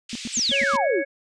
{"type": "band-pass noise", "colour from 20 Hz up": "pink", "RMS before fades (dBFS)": -36, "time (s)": [0.09, 0.77], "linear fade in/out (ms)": 5, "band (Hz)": [2500, 7100], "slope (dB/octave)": 24}
{"type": "tone bursts", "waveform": "sine", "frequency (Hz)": 233.1, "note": "A#3", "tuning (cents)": 0, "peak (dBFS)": -27, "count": 6, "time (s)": [0.13, 0.758], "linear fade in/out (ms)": 0, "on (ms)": 23, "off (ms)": 98}
{"type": "exponential sweep", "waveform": "sine", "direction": "down", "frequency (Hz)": [8560, 277.2], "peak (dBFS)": -20, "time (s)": [0.32, 1.03], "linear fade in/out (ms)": 50}
{"type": "harmonic tone", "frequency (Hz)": 554.4, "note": "C#5", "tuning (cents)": 0, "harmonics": [1, 3, 4], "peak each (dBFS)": [-25, -30, -31], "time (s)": [0.51, 1.05], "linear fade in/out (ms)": 20}
{"effects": ["resampled to 22050 Hz"]}